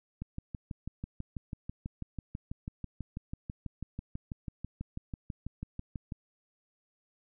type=click train; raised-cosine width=5 ms; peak=-25 dBFS; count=37; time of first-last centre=0.22-6.122 s; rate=6.1 Hz; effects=none